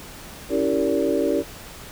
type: tone cluster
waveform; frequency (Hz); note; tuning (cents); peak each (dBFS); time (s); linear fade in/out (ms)
sine; 280.6 / 327.3 / 388.6 / 459.6 / 575; C#4 / E4 / G4 / A#4 / D5; +21 / -12 / -15 / -25 / -37; -25; 0.49-1.44; 50
effects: pink hiss -40 dBFS RMS until 1.91 s